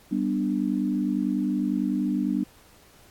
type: chord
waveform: sine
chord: G major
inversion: none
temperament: equal with one note detuned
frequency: 196 / 246.9 / 296 Hz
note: G3 / B3 / D4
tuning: 0 / 0 / +14 cents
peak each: -27 dBFS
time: 0.11-2.44 s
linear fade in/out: 10 ms
effects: pink hiss -55 dBFS RMS until 3.1 s + AAC 64 kbps